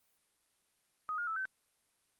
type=tone with pitch steps; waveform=sine; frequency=1251 / 1422 / 1313 / 1536 Hz; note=D#6 / F6 / E6 / G6; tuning=+9 / +31 / -7 / -36 cents; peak=-34 dBFS; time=1.09-1.454 s; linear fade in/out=0 ms; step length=91 ms; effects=white hiss -75 dBFS RMS until 2.19 s + Opus 32 kbps